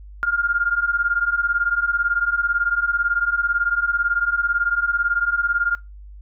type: beating tone pair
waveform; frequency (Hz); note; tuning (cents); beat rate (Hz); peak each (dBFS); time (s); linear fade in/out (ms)
sine; 1396.9 / 1414.9; F6 / F6; 0 / +22; 18; -22 / -20; 0.23-5.75; 0
effects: noise-tail reverb RT60 0.2 s tail -20 dB re dry + added 50 Hz sine -37 dBFS peak until 6.21 s